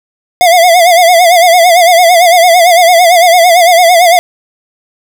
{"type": "tone with vibrato", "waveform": "square", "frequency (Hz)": 696, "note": "F5", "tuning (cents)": -6, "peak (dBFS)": -3, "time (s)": [0.41, 4.19], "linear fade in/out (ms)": 0, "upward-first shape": "sine", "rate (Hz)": 8.9, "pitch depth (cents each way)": 94, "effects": []}